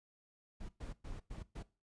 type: noise bursts at uneven times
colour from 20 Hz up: brown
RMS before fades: -45 dBFS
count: 5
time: 0.6-0.69 / 0.8-0.93 / 1.04-1.2 / 1.3-1.43 / 1.55-1.63 s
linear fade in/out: 10 ms
effects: noise-tail reverb RT60 0.3 s tail -19 dB re dry + resampled to 22050 Hz